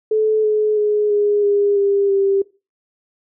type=tone with pitch steps; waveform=sine; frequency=433.4 / 426.4 / 419.6 / 412.9 / 406.2 / 399.7 / 393.3 Hz; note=A4 / G#4 / G#4 / G#4 / G#4 / G4 / G4; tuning=-26 / +46 / +18 / -10 / -38 / +34 / +6 cents; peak=-13 dBFS; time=0.11-2.42 s; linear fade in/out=5 ms; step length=330 ms; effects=noise-tail reverb RT60 0.3 s tail -21 dB re dry

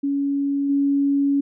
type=tone with level steps; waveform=sine; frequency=280.4 Hz; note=C#4; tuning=20 cents sharp; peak=-19 / -16 dBFS; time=0.03-1.41 s; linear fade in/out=10 ms; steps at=0.69 s; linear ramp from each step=10 ms; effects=none

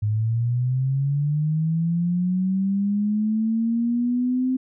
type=linear sweep; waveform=sine; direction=up; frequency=103.83 to 260 Hz; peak=-19 dBFS; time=0.02-4.57 s; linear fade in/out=10 ms; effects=none

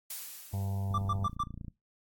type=noise with exponential decay; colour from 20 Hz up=blue; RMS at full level=-37 dBFS; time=0.1-1.35 s; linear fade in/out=5 ms; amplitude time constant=270 ms
type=harmonic tone; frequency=98 Hz; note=G2; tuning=in tune; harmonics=1 / 2 / 4 / 5 / 6 / 7 / 8 / 9 / 10; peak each=-31 / -42 / -54 / -55 / -58 / -49 / -54 / -53 / -61 dBFS; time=0.53-1.27 s; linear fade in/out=5 ms
type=click train; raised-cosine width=5 ms; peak=-30 dBFS; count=23; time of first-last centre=0.91-1.682 s; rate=28.5 Hz
type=tone bursts; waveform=triangle; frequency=1174.7 Hz; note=D6; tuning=in tune; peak=-26 dBFS; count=4; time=0.94-1.434 s; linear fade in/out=5 ms; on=41 ms; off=110 ms
effects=noise-tail reverb RT60 0.2 s tail -20 dB re dry + AAC 64 kbps

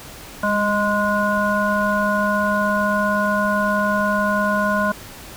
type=harmonic tone with a mistuned harmonic; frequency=207.8 Hz; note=G#3; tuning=1 cent sharp; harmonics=1 / 3 / 5 / 7; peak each=-22 / -22 / -22 / -22 dBFS; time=0.43-4.92 s; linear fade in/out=5 ms; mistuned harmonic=1; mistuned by=-31 cents; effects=pink hiss -38 dBFS RMS until 5.36 s

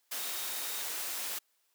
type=tone in noise; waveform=sine; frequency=3729 Hz; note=A#7; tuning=in tune; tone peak=-47 dBFS; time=0.19-0.83 s; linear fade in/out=10 ms; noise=white; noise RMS=-37 dBFS; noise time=0.11-1.39 s; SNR=-13 dB; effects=white hiss -74 dBFS RMS until 1.74 s + high-pass 400 Hz 12 dB/octave

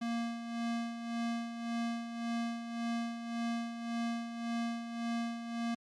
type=tone with tremolo; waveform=square; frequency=233.1 Hz; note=A#3; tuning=in tune; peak=-33 dBFS; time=0.01-5.75 s; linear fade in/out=10 ms; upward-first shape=sine; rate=1.8 Hz; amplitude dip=60%; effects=low-pass 6000 Hz 12 dB/octave + Opus 48 kbps

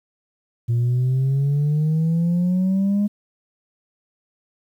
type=exponential sweep; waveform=sine; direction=up; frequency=116.54 to 207.7 Hz; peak=-14 dBFS; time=0.68-3.08 s; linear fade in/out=20 ms; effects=tanh soft clip ceiling -15 dBFS + 9-bit

